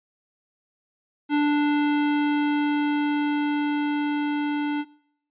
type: tone with level ramp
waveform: square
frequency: 293.7 Hz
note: D4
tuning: in tune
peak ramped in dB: -19 to -24 dBFS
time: 1.29-4.85 s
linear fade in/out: 50 ms
effects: noise-tail reverb RT60 0.7 s tail -23 dB re dry + resampled to 8000 Hz